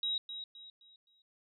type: tone with echo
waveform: sine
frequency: 3824 Hz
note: A#7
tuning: 43 cents sharp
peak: -31 dBFS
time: 0.03-0.18 s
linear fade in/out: 2 ms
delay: 260 ms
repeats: 4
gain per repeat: -9 dB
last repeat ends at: 1.22 s
effects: none